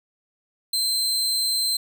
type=tone; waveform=sawtooth; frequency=4110 Hz; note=C8; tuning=32 cents flat; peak=-18 dBFS; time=0.73-1.77 s; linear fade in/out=5 ms; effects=none